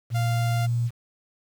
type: tone with pitch glide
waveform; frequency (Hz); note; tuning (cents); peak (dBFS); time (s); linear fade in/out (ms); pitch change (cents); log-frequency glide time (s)
sine; 117.2 to 118.36; A#2 to A#2; +10 to +27; -21; 0.1-0.91; 50; +17; 0.35-0.73
type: tone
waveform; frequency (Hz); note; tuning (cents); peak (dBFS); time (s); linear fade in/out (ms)
sawtooth; 697; F5; -4; -26; 0.14-0.67; 20
effects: 8-bit